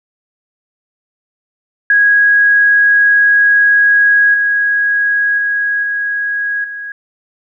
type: tone with level steps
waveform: sine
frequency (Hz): 1653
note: G#6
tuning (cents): -9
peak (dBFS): -6 / -10 / -12 / -14 / -22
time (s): 1.9-6.92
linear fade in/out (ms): 2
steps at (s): 4.34 / 5.38 / 5.83 / 6.64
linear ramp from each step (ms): 2
effects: none